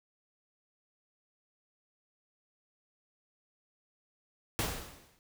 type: noise with exponential decay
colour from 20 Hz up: pink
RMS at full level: -30 dBFS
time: 4.59-5.19 s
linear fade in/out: 0 ms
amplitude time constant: 130 ms
effects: none